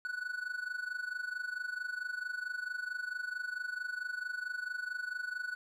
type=tone with amplitude modulation; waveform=triangle; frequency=1480 Hz; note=F#6; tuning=in tune; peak=-31 dBFS; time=0.05-5.55 s; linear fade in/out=0 ms; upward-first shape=sine; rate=24.5 Hz; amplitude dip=80%; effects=none